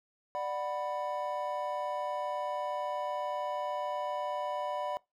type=chord; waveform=triangle; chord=B minor; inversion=first; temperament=just; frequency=592.7 / 740.8 / 987.8 Hz; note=D5 / F#5 / B5; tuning=+16 / +2 / 0 cents; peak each=-34 / -36 / -35 dBFS; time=0.35-4.97 s; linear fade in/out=0 ms; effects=noise-tail reverb RT60 0.2 s tail -22 dB re dry